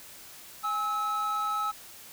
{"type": "tone pair together", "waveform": "triangle", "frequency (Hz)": [826, 1295.4], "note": ["G#5", "E6"], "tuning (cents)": [-10, -31], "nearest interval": "minor sixth", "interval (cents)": 779, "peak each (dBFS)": [-33, -26], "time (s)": [0.63, 1.72], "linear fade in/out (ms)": 20, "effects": ["white hiss -48 dBFS RMS until 2.12 s"]}